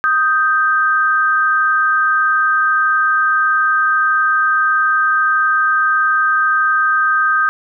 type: tone pair together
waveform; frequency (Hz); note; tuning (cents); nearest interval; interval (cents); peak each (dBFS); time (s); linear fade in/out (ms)
sine; 1246.4 / 1568; D#6 / G6; +3 / 0; major third; 397; -14; 0.04-7.49; 0
effects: none